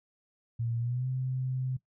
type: tone with pitch glide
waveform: sine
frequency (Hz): 116.54 to 129.31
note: A#2 to C3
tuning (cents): 0 to -20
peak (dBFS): -29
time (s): 0.59-1.77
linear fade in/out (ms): 10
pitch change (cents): +180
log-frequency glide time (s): 0.78-1.07
effects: noise-tail reverb RT60 0.1 s tail -17 dB re dry